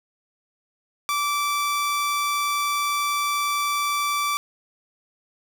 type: tone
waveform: sawtooth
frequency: 1163 Hz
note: D6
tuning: 17 cents flat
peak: -18 dBFS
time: 1.09-4.37 s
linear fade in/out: 0 ms
effects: none